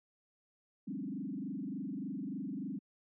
sine tone with frequency modulation, 233.1 Hz, A#3, in tune, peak -36 dBFS, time 0.87-2.79 s, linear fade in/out 10 ms, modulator 23.4 Hz, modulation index 2.5, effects high-pass 150 Hz 12 dB/octave

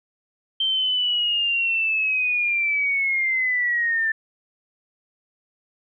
sine linear sweep, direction down, 3136 to 1767 Hz, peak -19 dBFS, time 0.6-4.12 s, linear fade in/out 5 ms, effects none

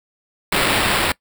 white noise with sample-and-hold, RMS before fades -18 dBFS, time 0.52-1.12 s, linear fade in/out 5 ms, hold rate 6300 Hz, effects noise-tail reverb RT60 0.1 s tail -22 dB re dry

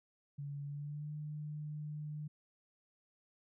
sine tone with pitch glide, 142.7 to 150.4 Hz, D3 to D3, -49 to +42 cents, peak -40 dBFS, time 0.38-2.28 s, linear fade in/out 10 ms, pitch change +91 cents, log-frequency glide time 0.65-1.11 s, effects none

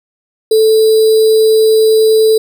sine tone with sample-and-hold, 439.4 Hz, A4, 2 cents flat, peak -5 dBFS, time 0.51-2.38 s, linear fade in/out 5 ms, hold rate 4410 Hz, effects none

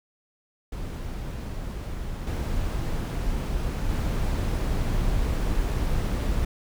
brown noise with level steps, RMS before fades -32 / -27 / -25 dBFS, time 0.72-6.45 s, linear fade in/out 5 ms, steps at 2.27 / 3.89 s, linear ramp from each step 2 ms, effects none

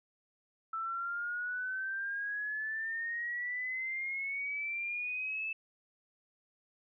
sine exponential sweep, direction up, 1318.5 to 2637 Hz, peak -34 dBFS, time 0.73-5.53 s, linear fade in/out 5 ms, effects none

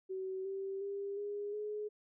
sine tone with pitch steps, 378.4 / 388.6 / 399.1 / 409.8 / 420.8 Hz, F#4 / G4 / G4 / G#4 / G#4, +39 / -15 / +31 / -23 / +23 cents, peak -37 dBFS, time 0.09-1.89 s, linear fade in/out 20 ms, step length 360 ms, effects none

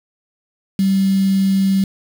sine tone with quantisation, 193.5 Hz, G3, 22 cents flat, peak -12 dBFS, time 0.79-1.84 s, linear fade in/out 2 ms, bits 5, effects none

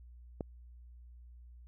click, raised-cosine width 2 ms, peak -23 dBFS, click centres 0.408 s, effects added 60 Hz sine -51 dBFS peak until 1.67 s

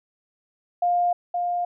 sine tone with echo, 705 Hz, F5, 16 cents sharp, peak -18 dBFS, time 0.82-1.13 s, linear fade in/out 5 ms, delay 520 ms, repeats 1, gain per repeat -4 dB, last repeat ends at 1.65 s, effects none

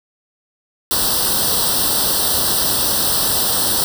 white noise with comb filter, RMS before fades -17 dBFS, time 0.91-3.84 s, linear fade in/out 0 ms, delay 0.22 ms, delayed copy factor +0.9, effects none

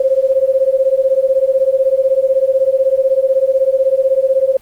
sine beating tone pair, 523.3 / 539.3 Hz, C5 / C#5, 0 / -48 cents, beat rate 16 Hz, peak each -13 dBFS, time 0-4.57 s, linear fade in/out 5 ms, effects pink hiss -48 dBFS RMS until 4.61 s + Opus 32 kbps

